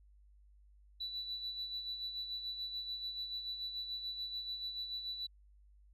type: tone with tremolo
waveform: sine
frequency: 3959 Hz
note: B7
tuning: 3 cents sharp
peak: -36 dBFS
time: 1-5.27 s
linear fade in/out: 10 ms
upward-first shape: sine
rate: 6.9 Hz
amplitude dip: 55%
effects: tanh soft clip ceiling -33 dBFS + added 50 Hz sine -60 dBFS peak until 5.93 s